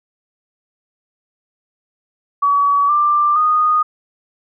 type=tone with pitch steps; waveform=sine; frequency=1136 / 1184.2 / 1234.5 Hz; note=C#6 / D6 / D#6; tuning=+42 / +14 / -14 cents; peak=-11 dBFS; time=2.42-3.83 s; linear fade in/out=10 ms; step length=470 ms; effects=none